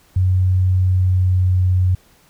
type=tone with pitch glide; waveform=sine; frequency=92.5 to 91.7 Hz; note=F#2 to F#2; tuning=0 to -15 cents; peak=-12 dBFS; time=0.16-1.95 s; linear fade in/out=5 ms; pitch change=-15 cents; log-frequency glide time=0.79-1.59 s; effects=pink hiss -53 dBFS RMS until 2.29 s